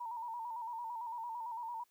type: tone with vibrato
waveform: sine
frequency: 932.3 Hz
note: A#5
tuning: in tune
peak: -39 dBFS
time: 0-1.84 s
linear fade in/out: 10 ms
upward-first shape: square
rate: 8.9 Hz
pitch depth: 58 cents each way
effects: white hiss -74 dBFS RMS until 1.9 s